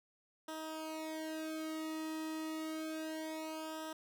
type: tone with flanger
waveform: sawtooth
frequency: 315.7 Hz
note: D#4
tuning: 25 cents sharp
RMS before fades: -42 dBFS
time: 0.48-3.93 s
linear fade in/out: 5 ms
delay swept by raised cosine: 0.44 to 1.35 ms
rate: 0.29 Hz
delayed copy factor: -1
effects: none